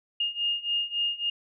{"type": "beating tone pair", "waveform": "sine", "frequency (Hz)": [2834, 2837.6], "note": ["F7", "F7"], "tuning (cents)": [25, 27], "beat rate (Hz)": 3.6, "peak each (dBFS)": [-30, -28], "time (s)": [0.2, 1.3], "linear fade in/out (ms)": 5, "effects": []}